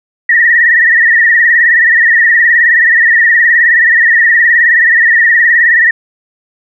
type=tone with vibrato; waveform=sine; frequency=1864.7 Hz; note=A#6; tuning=in tune; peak=-4 dBFS; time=0.29-5.91 s; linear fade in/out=5 ms; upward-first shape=triangle; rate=19 Hz; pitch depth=100 cents each way; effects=none